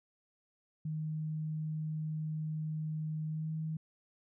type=tone with pitch glide; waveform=sine; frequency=155.56 to 157.91 Hz; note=D#3 to D#3; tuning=0 to +26 cents; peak=-34 dBFS; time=0.85-3.77 s; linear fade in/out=5 ms; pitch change=+26 cents; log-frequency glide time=3.28-3.5 s; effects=none